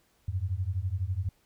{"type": "beating tone pair", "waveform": "sine", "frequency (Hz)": [87.31, 99.31], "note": ["F2", "G2"], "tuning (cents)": [0, 23], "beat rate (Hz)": 12, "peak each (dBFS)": -31, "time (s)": [0.28, 1.29], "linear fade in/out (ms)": 5, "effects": ["pink hiss -68 dBFS RMS until 1.45 s"]}